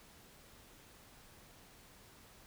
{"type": "silence", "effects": ["pink hiss -60 dBFS RMS until 2.46 s"]}